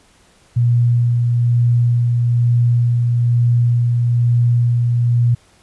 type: tone with tremolo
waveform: sine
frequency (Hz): 119.8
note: A#2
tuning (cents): +48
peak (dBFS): -10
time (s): 0.56-5.35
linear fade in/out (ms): 10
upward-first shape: sine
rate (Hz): 1.1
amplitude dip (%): 25
effects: pink hiss -52 dBFS RMS until 5.62 s + resampled to 24000 Hz